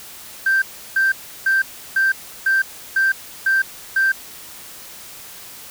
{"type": "tone bursts", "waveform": "sine", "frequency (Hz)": 1568, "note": "G6", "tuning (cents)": 0, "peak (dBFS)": -12, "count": 8, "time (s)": [0.46, 4.12], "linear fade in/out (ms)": 5, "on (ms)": 160, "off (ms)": 340, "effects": ["tanh soft clip ceiling -10 dBFS", "white hiss -38 dBFS RMS until 5.7 s"]}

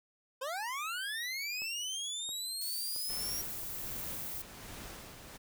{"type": "linear sweep", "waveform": "25% pulse", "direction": "up", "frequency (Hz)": [496.4, 5700], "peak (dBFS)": -32, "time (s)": [0.41, 3.42], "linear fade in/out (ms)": 10}
{"type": "click train", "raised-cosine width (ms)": 1, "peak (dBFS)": -38, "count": 4, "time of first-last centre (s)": [1.62, 3.633], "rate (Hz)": 1.49}
{"type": "noise", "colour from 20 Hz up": "violet", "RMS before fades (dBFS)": -41, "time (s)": [2.61, 4.42], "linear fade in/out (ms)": 5}
{"type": "noise with tremolo", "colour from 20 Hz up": "pink", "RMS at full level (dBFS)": -46, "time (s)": [3.08, 5.38], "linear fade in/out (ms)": 20, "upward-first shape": "sine", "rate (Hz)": 1.3, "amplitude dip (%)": 45}
{"effects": []}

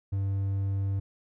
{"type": "tone", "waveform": "triangle", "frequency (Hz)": 98, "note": "G2", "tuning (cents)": 0, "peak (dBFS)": -24, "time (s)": [0.12, 1], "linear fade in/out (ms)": 10, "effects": []}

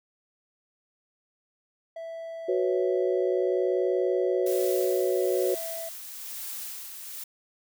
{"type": "tone", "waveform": "triangle", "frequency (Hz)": 659.3, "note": "E5", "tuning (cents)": 0, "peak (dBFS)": -33, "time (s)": [1.96, 5.89], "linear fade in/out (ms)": 5}
{"type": "chord", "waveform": "sine", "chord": "F# suspended fourth", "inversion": "none", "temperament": "equal", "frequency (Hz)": [370, 493.9, 554.4], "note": ["F#4", "B4", "C#5"], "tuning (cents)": [0, 0, 0], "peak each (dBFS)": [-25, -29, -29], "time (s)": [2.48, 5.55], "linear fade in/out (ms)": 10}
{"type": "noise with tremolo", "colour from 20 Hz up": "blue", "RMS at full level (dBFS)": -36, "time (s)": [4.46, 7.24], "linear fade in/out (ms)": 5, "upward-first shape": "sine", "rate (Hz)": 1.1, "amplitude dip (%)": 45}
{"effects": []}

